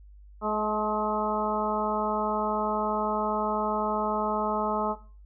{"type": "harmonic tone with a mistuned harmonic", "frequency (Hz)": 212.4, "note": "G#3", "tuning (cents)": 39, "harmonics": [1, 2, 3, 4, 5, 6], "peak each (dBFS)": [-32, -32, -32, -32, -32, -32], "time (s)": [0.41, 4.96], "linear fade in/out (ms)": 50, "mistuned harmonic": 4, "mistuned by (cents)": 25, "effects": ["noise-tail reverb RT60 0.4 s tail -17 dB re dry", "added 50 Hz sine -47 dBFS peak until 5.25 s"]}